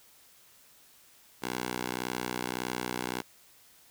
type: tone with high-pass filter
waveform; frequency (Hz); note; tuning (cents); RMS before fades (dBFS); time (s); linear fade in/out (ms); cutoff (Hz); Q
10% pulse; 61.74; B1; 0; -35; 1.42-3.22; 10; 300; 0.5
effects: white hiss -59 dBFS RMS until 3.9 s